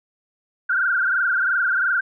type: tone with frequency modulation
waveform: sine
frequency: 1480 Hz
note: F#6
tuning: in tune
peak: -17 dBFS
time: 0.69-2.01 s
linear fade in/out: 10 ms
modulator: 22.9 Hz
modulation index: 4.1
effects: none